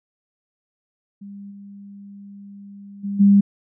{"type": "tone with level steps", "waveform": "sine", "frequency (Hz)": 200.3, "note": "G3", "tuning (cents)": 38, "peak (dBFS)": [-34, -37, -23, -9], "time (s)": [1.21, 3.41], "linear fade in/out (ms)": 10, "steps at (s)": [1.5, 3.03, 3.19], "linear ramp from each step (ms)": 20, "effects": []}